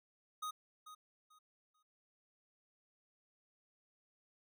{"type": "tone with echo", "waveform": "square", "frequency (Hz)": 1247, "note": "D#6", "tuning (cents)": 3, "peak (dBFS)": -40, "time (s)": [0.42, 0.51], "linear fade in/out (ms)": 10, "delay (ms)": 440, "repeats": 3, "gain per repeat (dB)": -12, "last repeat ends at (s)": 1.83, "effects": []}